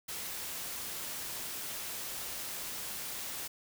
white noise, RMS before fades -40 dBFS, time 0.08-3.48 s, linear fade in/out 10 ms, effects none

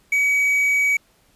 triangle tone with quantisation, 2269 Hz, C#7, 40 cents sharp, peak -14 dBFS, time 0.12-0.97 s, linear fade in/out 5 ms, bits 7, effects pink hiss -59 dBFS RMS until 1.35 s + resampled to 32000 Hz

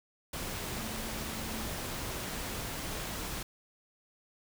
sine tone in noise, 221.1 Hz, A3, 9 cents sharp, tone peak -44 dBFS, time 0.73-1.67 s, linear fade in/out 5 ms, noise pink, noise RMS -38 dBFS, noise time 0.33-3.43 s, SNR -9 dB, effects none

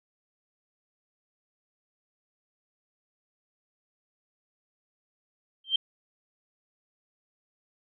sine tone with exponential growth, 3144 Hz, G7, 4 cents sharp, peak -17 dBFS, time 5.64-5.76 s, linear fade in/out 5 ms, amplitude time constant 24 ms, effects none

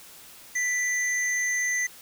sine tone pair together, 1975.5 / 6272 Hz, B6 / G8, 0 / 0 cents, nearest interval octave + minor sixth, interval 2000 cents, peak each -23 / -28 dBFS, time 0.55-1.87 s, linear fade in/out 10 ms, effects tanh soft clip ceiling -20 dBFS + white hiss -48 dBFS RMS until 2.01 s

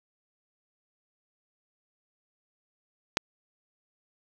click, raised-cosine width 0.2 ms, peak -5 dBFS, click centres 3.171 s, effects none

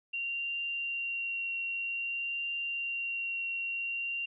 sine tone with vibrato, 2761 Hz, F7, 20 cents flat, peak -32 dBFS, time 0.13-4.26 s, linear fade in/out 10 ms, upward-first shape triangle, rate 0.52 Hz, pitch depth 12 cents each way, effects none

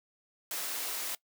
white high-pass noise, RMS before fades -36 dBFS, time 0.51-1.15 s, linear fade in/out 2 ms, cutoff 340 Hz, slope 12 dB/octave, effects noise-tail reverb RT60 0.1 s tail -21 dB re dry

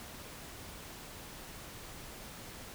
silence, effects pink hiss -48 dBFS RMS until 2.74 s

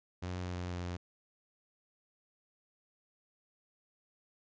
sawtooth tone with pitch steps, 90.3 / 89.37 / 88.44 Hz, F#2 / F2 / F2, -42 / +40 / +22 cents, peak -33 dBFS, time 0.22-0.97 s, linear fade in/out 10 ms, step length 250 ms, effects resampled to 16000 Hz

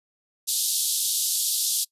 white band-pass noise, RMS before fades -25 dBFS, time 0.47-1.85 s, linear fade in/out 20 ms, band 3400 to 13000 Hz, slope 48 dB/octave, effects noise-tail reverb RT60 0.1 s tail -23 dB re dry + resampled to 32000 Hz

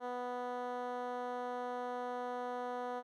10% pulse tone with band-pass filter, 246.9 Hz, B3, in tune, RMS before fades -40 dBFS, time 0-3.03 s, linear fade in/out 50 ms, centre 610 Hz, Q 1.2, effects none

